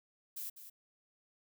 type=noise with echo; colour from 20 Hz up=violet; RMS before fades=-42 dBFS; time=0.36-0.5 s; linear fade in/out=10 ms; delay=200 ms; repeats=1; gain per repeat=-10 dB; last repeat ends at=0.7 s; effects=none